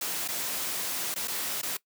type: noise with dropouts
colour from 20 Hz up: white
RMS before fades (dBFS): -32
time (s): 0.01-1.77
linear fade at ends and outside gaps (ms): 5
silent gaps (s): 0.279-0.285 / 1.142-1.159 / 1.275-1.28 / 1.616-1.629
effects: noise-tail reverb RT60 0.1 s tail -20 dB re dry + high-pass 150 Hz 12 dB/octave